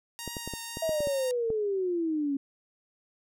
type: tone with vibrato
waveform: 5% pulse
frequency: 932.3 Hz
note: A#5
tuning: in tune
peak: -25 dBFS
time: 0.19-1.31 s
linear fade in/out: 0 ms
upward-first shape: triangle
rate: 1.8 Hz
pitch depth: 21 cents each way
type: clicks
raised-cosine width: 2 ms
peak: -23 dBFS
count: 9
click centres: 0.277 / 0.368 / 0.476 / 0.537 / 0.771 / 0.893 / 1.005 / 1.072 / 1.503 s
type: exponential sweep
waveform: sine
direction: down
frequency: 659.3 to 272.9 Hz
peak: -26 dBFS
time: 0.82-2.37 s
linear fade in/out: 5 ms
effects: none